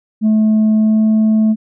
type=tone with pitch glide; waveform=sine; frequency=216.6 to 217.9 Hz; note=A3 to A3; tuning=-27 to -17 cents; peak=-6 dBFS; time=0.21-1.56 s; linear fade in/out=50 ms; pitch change=+10 cents; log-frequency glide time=0.76-1.03 s; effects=tanh soft clip ceiling -8 dBFS